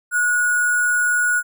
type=tone with sample-and-hold; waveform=sine; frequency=1458 Hz; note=F#6; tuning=26 cents flat; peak=-15 dBFS; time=0.11-1.43 s; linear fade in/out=50 ms; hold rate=8820 Hz; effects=none